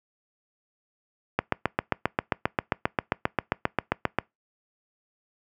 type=click train; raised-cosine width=0.5 ms; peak=-6 dBFS; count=22; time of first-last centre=1.39-4.186 s; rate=7.51 Hz; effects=noise-tail reverb RT60 0.2 s tail -25 dB re dry + high-pass 80 Hz 12 dB/octave